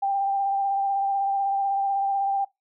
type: tone with vibrato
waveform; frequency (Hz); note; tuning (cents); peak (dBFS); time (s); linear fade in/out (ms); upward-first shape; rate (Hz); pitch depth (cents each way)
sine; 790; G5; +13; -21; 0.02-2.45; 10; sine; 16; 19
effects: noise-tail reverb RT60 0.2 s tail -23 dB re dry